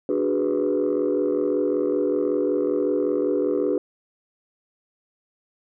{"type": "chord", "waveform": "sine", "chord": "G# half-diminished seventh", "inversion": "second", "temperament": "equal", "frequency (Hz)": [293.7, 370, 415.3, 493.9], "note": ["D4", "F#4", "G#4", "B4"], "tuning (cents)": [0, 0, 0, 0], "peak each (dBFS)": -24, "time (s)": [0.09, 3.78], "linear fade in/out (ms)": 2, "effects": ["tanh soft clip ceiling -14 dBFS"]}